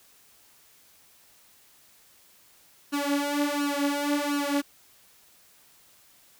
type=tone with flanger; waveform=sawtooth; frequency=287.6 Hz; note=D4; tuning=36 cents flat; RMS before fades=-27 dBFS; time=2.92-4.62 s; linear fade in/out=20 ms; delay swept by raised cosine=0.7 to 4.9 ms; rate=1.4 Hz; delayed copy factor=+1; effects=white hiss -58 dBFS RMS until 6.39 s